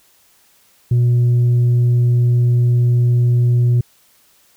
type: tone with tanh clipping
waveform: sine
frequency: 121.2 Hz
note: B2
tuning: 32 cents flat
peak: -11 dBFS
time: 0.91-3.81 s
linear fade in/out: 5 ms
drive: 2 dB
effects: white hiss -54 dBFS RMS until 4.56 s